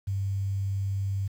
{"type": "tone", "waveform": "sine", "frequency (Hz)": 98, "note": "G2", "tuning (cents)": 0, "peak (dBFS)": -26, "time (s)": [0.07, 1.28], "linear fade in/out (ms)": 10, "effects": ["9-bit"]}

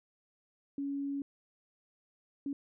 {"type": "tone bursts at uneven times", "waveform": "sine", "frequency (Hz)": 280, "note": "C#4", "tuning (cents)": 18, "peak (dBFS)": -33, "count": 2, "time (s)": [[0.78, 1.22], [2.46, 2.53]], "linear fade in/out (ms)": 2, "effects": []}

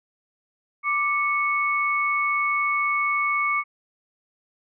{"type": "tone pair together", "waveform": "sine", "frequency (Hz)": [1174.7, 2209], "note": ["D6", "C#7"], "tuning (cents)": [0, -7], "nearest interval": "major seventh", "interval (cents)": 1093, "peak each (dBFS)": -23, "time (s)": [0.83, 3.64], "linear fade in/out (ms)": 50, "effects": []}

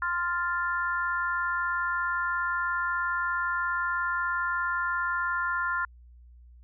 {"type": "chord", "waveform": "sine", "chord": "F major", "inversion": "second", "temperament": "equal with one note detuned", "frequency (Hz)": [1042.3, 1396.9, 1760], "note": ["C6", "F6", "A6"], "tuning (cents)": [-7, 0, 0], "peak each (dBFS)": [-31, -28, -34], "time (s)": [0.02, 5.85], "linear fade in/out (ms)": 2, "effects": ["added 60 Hz sine -49 dBFS peak until 6.63 s"]}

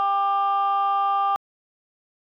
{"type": "tone pair together", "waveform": "sine", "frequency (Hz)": [794, 1189.7], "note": ["G5", "D6"], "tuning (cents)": [22, 22], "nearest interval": "perfect fifth", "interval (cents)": 700, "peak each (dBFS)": [-20, -20], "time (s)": [0, 1.36], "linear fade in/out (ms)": 0, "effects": ["tanh soft clip ceiling -15 dBFS"]}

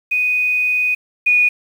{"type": "tone pair in turn", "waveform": "sine", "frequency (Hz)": [2489, 2463], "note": ["D#7", "D#7"], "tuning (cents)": [0, -18], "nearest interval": "unison", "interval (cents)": 18, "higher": "first", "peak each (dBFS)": [-14, -10], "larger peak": "second", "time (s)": [[0.11, 0.95], [1.26, 1.49]], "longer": "first", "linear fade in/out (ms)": 10, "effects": ["7-bit"]}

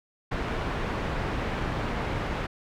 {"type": "low-pass noise", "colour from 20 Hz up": "pink", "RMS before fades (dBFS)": -30, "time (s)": [0.31, 2.47], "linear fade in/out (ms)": 10, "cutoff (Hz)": 2100, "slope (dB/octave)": 12, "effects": []}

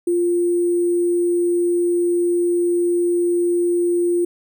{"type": "tone with sample-and-hold", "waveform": "sine", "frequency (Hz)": 349.2, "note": "F4", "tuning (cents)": 0, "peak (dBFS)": -15, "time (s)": [0.07, 4.25], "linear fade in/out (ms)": 5, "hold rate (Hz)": 8820, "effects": []}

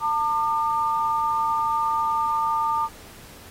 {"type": "tone pair together", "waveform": "sine", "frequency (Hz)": [901, 1201.7], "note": ["A5", "D6"], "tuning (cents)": [41, 39], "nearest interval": "perfect fourth", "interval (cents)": 498, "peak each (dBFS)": -23, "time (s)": [0, 2.89], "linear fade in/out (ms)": 50, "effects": ["pink hiss -46 dBFS RMS until 3.5 s", "AAC 48 kbps"]}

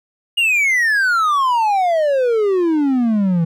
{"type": "exponential sweep", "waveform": "triangle", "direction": "down", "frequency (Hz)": [2877, 161.5], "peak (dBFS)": -11, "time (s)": [0.37, 3.45], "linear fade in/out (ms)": 10, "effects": []}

